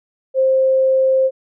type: tone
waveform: sine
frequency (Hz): 527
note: C5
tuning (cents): +12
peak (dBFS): -11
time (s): 0.34-1.31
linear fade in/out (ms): 50
effects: none